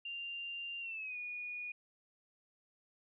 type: tone with pitch glide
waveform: sine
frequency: 2786 to 2454 Hz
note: F7 to D#7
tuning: -5 to -25 cents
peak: -40 dBFS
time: 0.05-1.72 s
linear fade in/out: 5 ms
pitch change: -220 cents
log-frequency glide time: 0.8-1.17 s
effects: none